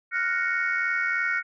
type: chord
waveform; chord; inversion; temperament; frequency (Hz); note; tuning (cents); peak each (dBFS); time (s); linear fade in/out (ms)
sine; Gb major seventh; third; equal; 1396.9 / 1480 / 1864.7 / 2217; F6 / Gb6 / Bb6 / Db7; 0 / 0 / 0 / 0; -28; 0.11-1.43; 50
effects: tanh soft clip ceiling -15 dBFS